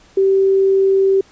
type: tone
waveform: sine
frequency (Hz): 387.3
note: G4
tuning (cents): -21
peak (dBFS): -10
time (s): 0.17-1.21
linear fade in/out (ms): 5
effects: pink hiss -49 dBFS RMS until 1.31 s + resampled to 16000 Hz